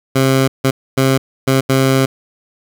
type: tone bursts at uneven times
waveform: 15% pulse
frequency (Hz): 133.3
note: C3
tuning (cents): +33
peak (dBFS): -4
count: 5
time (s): 0.15-0.48 / 0.64-0.71 / 0.97-1.18 / 1.47-1.61 / 1.69-2.06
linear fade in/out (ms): 10
effects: none